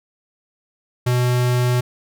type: tone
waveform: square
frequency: 123.8 Hz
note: B2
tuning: 5 cents sharp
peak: -16 dBFS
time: 1.06-1.81 s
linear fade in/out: 10 ms
effects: none